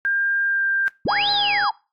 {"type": "tone with pitch glide", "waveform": "sine", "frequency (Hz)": [1600, 1586.2], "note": ["G6", "G6"], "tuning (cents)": [35, 20], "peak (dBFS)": -18, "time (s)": [0.05, 0.88], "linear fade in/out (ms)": 0, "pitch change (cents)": -15, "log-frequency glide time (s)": [0.44, 0.65]}
{"type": "linear two-way sweep", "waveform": "sine", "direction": "up then down", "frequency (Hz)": [69.3, 4186, 798], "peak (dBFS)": -19, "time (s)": [1.05, 1.71], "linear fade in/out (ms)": 5, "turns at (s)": 1.31}
{"type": "harmonic tone", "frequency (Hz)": 818, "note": "G#5", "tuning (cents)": -26, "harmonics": [1, 2, 4, 5, 6], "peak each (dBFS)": [-22, -32, -35, -38, -29], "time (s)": [1.08, 1.7], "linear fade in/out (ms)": 10}
{"type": "click train", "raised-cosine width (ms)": 0.5, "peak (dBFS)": -25, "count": 80, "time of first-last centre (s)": [1.1, 1.645], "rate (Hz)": 145}
{"effects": ["noise-tail reverb RT60 0.3 s tail -23 dB re dry", "AAC 48 kbps"]}